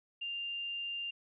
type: tone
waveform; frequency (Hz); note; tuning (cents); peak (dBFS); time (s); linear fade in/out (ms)
sine; 2794; F7; 0; -36; 0.21-1.11; 10
effects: none